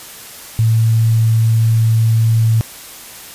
sine tone, 112.7 Hz, A2, 42 cents sharp, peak -9 dBFS, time 0.59-2.61 s, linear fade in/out 0 ms, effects white hiss -34 dBFS RMS until 3.34 s + resampled to 32000 Hz

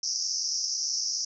pink band-pass noise, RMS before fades -30 dBFS, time 0.03-1.25 s, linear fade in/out 5 ms, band 5100 to 6000 Hz, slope 96 dB/octave, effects none

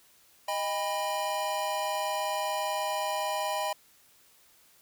square chord, Eb augmented, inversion none, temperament equal with one note detuned, 622.3 / 803.7 / 987.8 Hz, Eb5 / G5 / B5, 0 / +43 / 0 cents, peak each -34 dBFS, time 0.48-3.73 s, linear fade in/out 5 ms, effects white hiss -61 dBFS RMS until 4.81 s

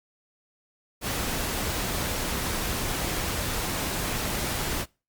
pink noise, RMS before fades -29 dBFS, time 1.01-4.86 s, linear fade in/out 50 ms, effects noise-tail reverb RT60 0.3 s tail -24 dB re dry + Opus 48 kbps

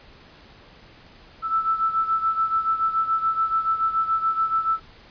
sine beating tone pair, 1318.5 / 1325.5 Hz, E6 / E6, 0 / +9 cents, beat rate 7 Hz, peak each -21 / -26 dBFS, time 1.42-4.8 s, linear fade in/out 50 ms, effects pink hiss -49 dBFS RMS until 5.1 s + resampled to 11025 Hz

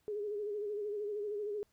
sine tone with vibrato, 415.3 Hz, G#4, in tune, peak -35 dBFS, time 0.08-1.63 s, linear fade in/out 0 ms, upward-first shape sine, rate 13 Hz, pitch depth 54 cents each way, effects pink hiss -75 dBFS RMS until 1.72 s

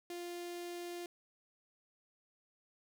sawtooth tone with notch filter, 349.2 Hz, F4, in tune, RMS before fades -44 dBFS, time 0.1-1.06 s, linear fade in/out 2 ms, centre 1200 Hz, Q 1.2, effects none

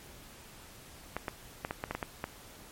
clicks, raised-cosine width 0.5 ms, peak -18 dBFS, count 9, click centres 1.166 / 1.282 / 1.649 / 1.709 / 1.839 / 1.91 / 1.95 / 2.028 / 2.241 s, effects pink hiss -52 dBFS RMS until 2.71 s + MP3 64 kbps

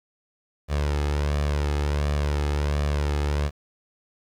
sawtooth tone with flanger, 73.1 Hz, D2, 7 cents flat, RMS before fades -24 dBFS, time 0.68-3.51 s, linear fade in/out 50 ms, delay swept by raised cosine 1.7 to 2.37 ms, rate 1.4 Hz, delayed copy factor +0.5, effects low-pass 7000 Hz 12 dB/octave + 9-bit

